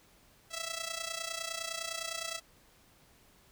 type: tone with amplitude modulation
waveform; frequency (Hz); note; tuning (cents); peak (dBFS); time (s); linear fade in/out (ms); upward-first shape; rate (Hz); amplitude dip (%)
5% pulse; 659.3; E5; 0; -22; 0.5-2.41; 50; sine; 29.8; 75
effects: pink hiss -63 dBFS RMS until 3.51 s